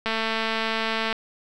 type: click train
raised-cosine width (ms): 0.3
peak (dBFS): -10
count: 239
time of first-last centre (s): 0.06-1.127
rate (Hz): 223
effects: none